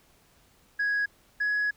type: tone pair in turn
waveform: sine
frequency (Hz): 1661.2 / 1678.6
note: G#6 / G#6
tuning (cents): 0 / +18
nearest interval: unison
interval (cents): 18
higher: second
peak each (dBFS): -22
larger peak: neither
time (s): 0.79-1.06 / 1.4-1.71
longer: second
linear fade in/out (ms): 10
effects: tanh soft clip ceiling -22 dBFS + pink hiss -62 dBFS RMS until 1.76 s

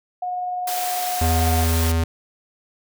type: tone with tremolo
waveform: sine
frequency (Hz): 724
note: F#5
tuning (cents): -38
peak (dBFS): -22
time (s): 0.22-1.64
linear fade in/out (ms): 5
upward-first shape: triangle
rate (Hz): 20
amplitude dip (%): 25
type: high-pass noise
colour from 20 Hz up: white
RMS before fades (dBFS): -28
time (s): 0.67-1.92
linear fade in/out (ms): 5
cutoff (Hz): 370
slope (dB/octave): 24
type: tone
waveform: square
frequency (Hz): 82.41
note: E2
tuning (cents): 0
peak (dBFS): -18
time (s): 1.21-2.04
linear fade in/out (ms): 5
effects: none

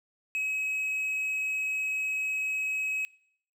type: tone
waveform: triangle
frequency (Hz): 2554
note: D#7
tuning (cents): +45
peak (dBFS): -26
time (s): 0.35-3.05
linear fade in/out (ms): 0
effects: noise-tail reverb RT60 0.7 s tail -24 dB re dry

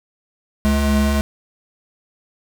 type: tone pair together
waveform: square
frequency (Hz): 70.1 / 213.4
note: C#2 / G#3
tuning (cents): +20 / +47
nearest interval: octave + perfect fifth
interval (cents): 1927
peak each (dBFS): -18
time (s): 0.65-1.21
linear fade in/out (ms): 0
effects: none

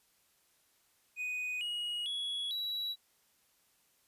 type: tone with pitch steps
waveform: triangle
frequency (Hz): 2489 / 2892 / 3361 / 3906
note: D#7 / F#7 / G#7 / B7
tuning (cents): 0 / -40 / +20 / -20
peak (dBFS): -33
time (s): 1.16-2.96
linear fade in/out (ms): 50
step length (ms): 450
effects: white hiss -71 dBFS RMS until 4.07 s + resampled to 32000 Hz

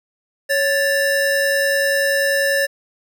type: tone pair together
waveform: square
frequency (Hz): 556.6 / 1760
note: C#5 / A6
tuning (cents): +7 / 0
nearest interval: octave + minor sixth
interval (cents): 1993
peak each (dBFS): -19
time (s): 0.49-2.67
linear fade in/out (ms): 20
effects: none

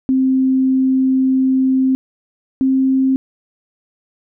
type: tone pair in turn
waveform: sine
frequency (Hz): 262.3 / 264.6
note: C4 / C4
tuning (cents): +4 / +20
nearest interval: unison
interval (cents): 16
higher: second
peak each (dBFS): -11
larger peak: neither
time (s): 0.09-1.95 / 2.61-3.16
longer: first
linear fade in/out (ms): 0
effects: none

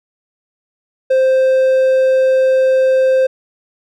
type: tone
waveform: triangle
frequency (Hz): 523.3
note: C5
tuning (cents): 0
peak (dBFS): -7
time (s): 1.1-3.27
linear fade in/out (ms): 10
effects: none

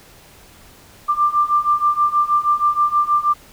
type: beating tone pair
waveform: sine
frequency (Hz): 1182 / 1188.3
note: D6 / D6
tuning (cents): +11 / +20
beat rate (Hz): 6.3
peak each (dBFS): -18 / -16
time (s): 1.08-3.34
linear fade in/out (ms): 20
effects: pink hiss -46 dBFS RMS until 3.52 s

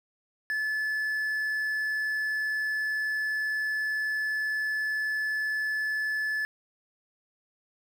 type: tone with quantisation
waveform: triangle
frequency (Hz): 1729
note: A6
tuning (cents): -31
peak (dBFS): -25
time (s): 0.5-6.45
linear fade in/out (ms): 0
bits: 9
effects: none

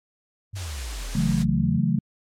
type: exponential two-way sweep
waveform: sine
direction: down then up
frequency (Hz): 103.83 to 39.46 to 90.4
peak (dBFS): -30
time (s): 0.53-1.79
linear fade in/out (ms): 10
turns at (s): 1.1
type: noise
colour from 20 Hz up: white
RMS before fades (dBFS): -36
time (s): 0.55-1.44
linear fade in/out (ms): 20
type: chord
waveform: sine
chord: F# minor seventh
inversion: second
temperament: equal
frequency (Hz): 138.59 / 164.81 / 185 / 220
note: C#3 / E3 / F#3 / A3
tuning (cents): 0 / 0 / 0 / 0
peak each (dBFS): -25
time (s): 1.15-1.99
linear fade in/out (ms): 5
effects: low-pass 8000 Hz 12 dB/octave + AAC 64 kbps

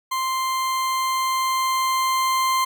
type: tone with level ramp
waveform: 40% pulse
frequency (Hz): 1046.5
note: C6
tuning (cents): 0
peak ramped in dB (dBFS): -21 to -17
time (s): 0.11-2.65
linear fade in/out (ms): 10
effects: none

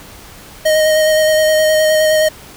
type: tone with vibrato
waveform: square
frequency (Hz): 622.3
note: D#5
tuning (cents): 0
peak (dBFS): -10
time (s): 0.65-2.29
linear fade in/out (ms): 10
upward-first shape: square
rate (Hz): 9.6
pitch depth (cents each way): 11
effects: pink hiss -37 dBFS RMS until 2.56 s

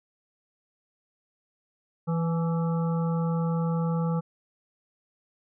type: harmonic tone with a mistuned harmonic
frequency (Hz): 165.5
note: E3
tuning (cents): +7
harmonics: 1 / 3 / 5 / 7 / 8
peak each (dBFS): -24 / -34 / -38 / -41 / -42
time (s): 2.07-4.21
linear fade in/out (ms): 20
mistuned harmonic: 5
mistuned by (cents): +38
effects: none

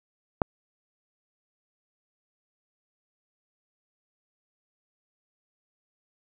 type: click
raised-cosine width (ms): 1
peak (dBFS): -7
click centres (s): 0.418
effects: none

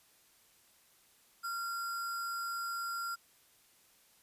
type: tone with sample-and-hold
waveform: sine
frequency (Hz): 1378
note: F6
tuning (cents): -24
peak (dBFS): -35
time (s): 1.43-3.16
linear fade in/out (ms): 20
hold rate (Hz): 6300
effects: white hiss -66 dBFS RMS until 4.22 s + resampled to 32000 Hz

